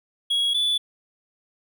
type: tone pair in turn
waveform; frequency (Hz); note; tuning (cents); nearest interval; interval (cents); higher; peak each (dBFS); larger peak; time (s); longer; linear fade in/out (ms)
triangle; 3322 / 3463; G#7 / A7; 0 / -28; minor second; 72; second; -18; neither; 0.3-0.54 / 0.54-0.78; neither; 10
effects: none